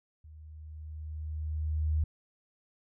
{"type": "tone with level ramp", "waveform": "sine", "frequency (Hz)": 77.3, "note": "D#2", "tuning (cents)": -11, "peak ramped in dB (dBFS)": [-48, -24], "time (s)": [0.24, 2.04], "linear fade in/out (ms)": 5, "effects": []}